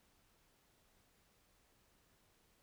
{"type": "silence", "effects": ["pink hiss -73 dBFS RMS until 2.62 s"]}